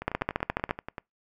two click trains, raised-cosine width 0.5 ms, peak -10 / -20 dBFS, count 10 / 11, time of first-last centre 0.08-0.709 / 0.02-0.982 s, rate 14.3 / 10.4 Hz, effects noise-tail reverb RT60 0.2 s tail -26 dB re dry

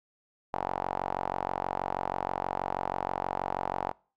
sawtooth tone with band-pass filter, 46.25 Hz, F#1, in tune, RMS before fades -33 dBFS, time 0.53-3.92 s, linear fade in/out 10 ms, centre 830 Hz, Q 4, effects noise-tail reverb RT60 0.4 s tail -25 dB re dry

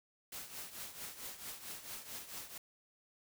white noise with tremolo, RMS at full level -44 dBFS, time 0.32-2.58 s, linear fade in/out 5 ms, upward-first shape triangle, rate 4.5 Hz, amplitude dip 75%, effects none

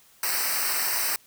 white noise with comb filter, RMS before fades -26 dBFS, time 0.23-1.16 s, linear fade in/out 2 ms, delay 0.29 ms, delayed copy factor -1, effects white hiss -57 dBFS RMS until 1.26 s

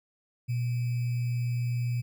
sine tone with sample-and-hold, 121.2 Hz, B2, 32 cents flat, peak -26 dBFS, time 0.48-2.02 s, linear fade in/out 20 ms, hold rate 2450 Hz, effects none

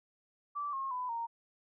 sine tone with pitch steps, 1162 / 1077.9 / 1000 / 927.6 Hz, D6 / C#6 / B5 / A#5, -19 / -49 / +21 / -9 cents, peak -34 dBFS, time 0.55-1.27 s, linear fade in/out 20 ms, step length 180 ms, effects none

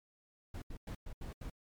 brown noise bursts at uneven times, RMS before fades -43 dBFS, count 6, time 0.54-0.62 / 0.7-0.77 / 0.87-0.95 / 1.06-1.13 / 1.21-1.33 / 1.41-1.5 s, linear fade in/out 5 ms, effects MP3 96 kbps

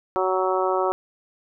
harmonic tone, 186.8 Hz, F#3, 17 cents sharp, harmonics 2 / 3 / 4 / 5 / 6 / 7, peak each -24 / -26 / -27 / -28 / -29 / -29 dBFS, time 0.16-0.92 s, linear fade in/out 0 ms, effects none

